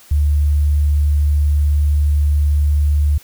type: tone with sample-and-hold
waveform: sine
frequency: 73.42 Hz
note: D2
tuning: in tune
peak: -11 dBFS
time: 0.11-3.18 s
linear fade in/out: 5 ms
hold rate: 11025 Hz
effects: white hiss -45 dBFS RMS until 3.23 s